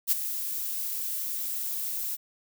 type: noise with ADSR envelope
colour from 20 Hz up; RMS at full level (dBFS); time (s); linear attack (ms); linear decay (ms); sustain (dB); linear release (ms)
violet; -21; 0.07-2.17; 44; 22; -11; 26
effects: none